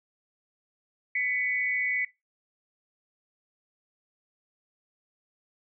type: tone pair together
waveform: sine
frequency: 1997.6 / 2232 Hz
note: B6 / C#7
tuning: +19 / +11 cents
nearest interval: major second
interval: 192 cents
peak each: -28 dBFS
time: 1.15-2.05 s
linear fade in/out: 5 ms
effects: noise-tail reverb RT60 0.2 s tail -18 dB re dry